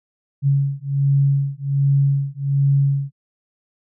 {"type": "beating tone pair", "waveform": "sine", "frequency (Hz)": [138.59, 139.89], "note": ["C#3", "C#3"], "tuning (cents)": [0, 16], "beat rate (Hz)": 1.3, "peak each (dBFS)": -18, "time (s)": [0.42, 3.12], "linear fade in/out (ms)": 50, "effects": []}